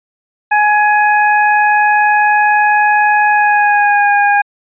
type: tone with pitch glide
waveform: 25% pulse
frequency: 838 to 816 Hz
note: G#5 to G#5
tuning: +15 to -31 cents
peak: -4 dBFS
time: 0.51-4.42 s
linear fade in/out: 10 ms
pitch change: -46 cents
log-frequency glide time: 3.29-4.13 s
effects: resampled to 8000 Hz